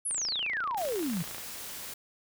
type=exponential sweep; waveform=sine; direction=down; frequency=11350 to 153.3 Hz; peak=-29 dBFS; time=0.05-1.23 s; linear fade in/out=10 ms
type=click train; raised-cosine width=0.3 ms; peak=-26 dBFS; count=37; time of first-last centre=0.11-1.382 s; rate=28.3 Hz
type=noise; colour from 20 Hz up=white; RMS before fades=-41 dBFS; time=0.77-1.94 s; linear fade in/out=5 ms
effects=none